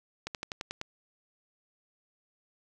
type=slowing click train; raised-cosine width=0.2 ms; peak=-18 dBFS; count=7; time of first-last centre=0.27-0.814 s; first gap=78 ms; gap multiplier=1.06; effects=none

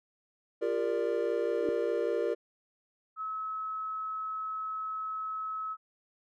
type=chord; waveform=triangle; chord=G minor seventh; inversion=third; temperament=equal with one note detuned; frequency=349.2 / 401.2 / 466.2 / 587.3 Hz; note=F4 / G4 / Bb4 / D5; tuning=0 / +40 / 0 / 0 cents; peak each=-33 / -32 / -29 / -33 dBFS; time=0.61-2.35 s; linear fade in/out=20 ms
type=tone with exponential growth; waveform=sine; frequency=311.1 Hz; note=D#4; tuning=in tune; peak=-29 dBFS; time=1.51-1.69 s; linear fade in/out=0 ms; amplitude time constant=38 ms
type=tone; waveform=sine; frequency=1290 Hz; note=E6; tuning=38 cents flat; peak=-33 dBFS; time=3.16-5.77 s; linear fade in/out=50 ms
effects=none

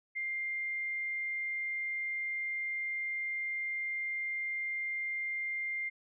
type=tone; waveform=sine; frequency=2100 Hz; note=C7; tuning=6 cents sharp; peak=-33 dBFS; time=0.15-5.9 s; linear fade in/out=20 ms; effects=none

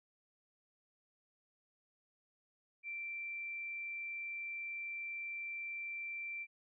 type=tone; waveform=sine; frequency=2349 Hz; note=D7; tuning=in tune; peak=-40 dBFS; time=2.83-6.47 s; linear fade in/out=50 ms; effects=none

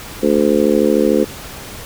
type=harmonic tone; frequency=73.42 Hz; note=D2; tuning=in tune; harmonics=3 / 4 / 5 / 6 / 7; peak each=-17 / -17 / -17 / -17 / -17 dBFS; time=0.22-1.25 s; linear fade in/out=20 ms; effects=pink hiss -32 dBFS RMS until 1.85 s

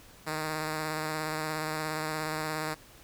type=tone with vibrato; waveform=5% pulse; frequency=155.56 Hz; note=D#3; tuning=in tune; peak=-20 dBFS; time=0.26-2.75 s; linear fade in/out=20 ms; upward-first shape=triangle; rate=17 Hz; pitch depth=27 cents each way; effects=pink hiss -54 dBFS RMS until 3.03 s

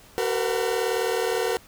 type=tone cluster; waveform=40% pulse; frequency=379.5 / 457.9 / 497.2 / 737 Hz; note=F#4 / A#4 / B4 / F#5; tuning=+44 / -31 / +12 / -7 cents; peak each=-28 / -25 / -28 / -33 dBFS; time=0.18-1.57 s; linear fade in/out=0 ms; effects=pink hiss -51 dBFS RMS until 1.67 s

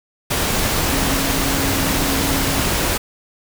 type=tone in noise; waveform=sine; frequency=272.6 Hz; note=C#4; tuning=29 cents flat; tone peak=-24 dBFS; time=0.92-2.61 s; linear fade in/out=10 ms; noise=pink; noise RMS=-19 dBFS; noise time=0.3-2.98 s; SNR=-8 dB; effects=none

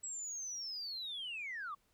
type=linear sweep; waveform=sine; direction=down; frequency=7790 to 1102 Hz; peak=-39 dBFS; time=0.03-1.75 s; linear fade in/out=10 ms; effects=tanh soft clip ceiling -36 dBFS + pink hiss -75 dBFS RMS until 1.93 s

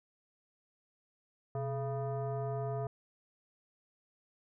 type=tone with frequency modulation; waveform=sine; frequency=127.8 Hz; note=C3; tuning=40 cents flat; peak=-33 dBFS; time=1.55-2.87 s; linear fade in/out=2 ms; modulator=552 Hz; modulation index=1.1; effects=none

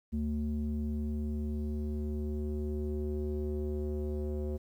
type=tone with low-pass filter sweep; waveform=square; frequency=74.6 Hz; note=D2; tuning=28 cents sharp; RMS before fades=-34 dBFS; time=0.12-4.58 s; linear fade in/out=20 ms; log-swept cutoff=240 to 450 Hz; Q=3.8; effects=11-bit

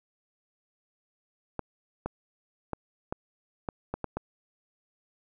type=clicks; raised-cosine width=1 ms; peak=-17 dBFS; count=8; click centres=1.593 / 2.06 / 2.733 / 3.125 / 3.688 / 3.94 / 4.043 / 4.17 s; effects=none

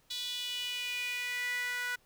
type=tone with high-pass filter sweep; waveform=sawtooth; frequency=491.3 Hz; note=B4; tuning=9 cents flat; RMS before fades=-36 dBFS; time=0.1-1.96 s; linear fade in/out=10 ms; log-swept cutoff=3700 to 1600 Hz; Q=5.5; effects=pink hiss -68 dBFS RMS until 2.05 s

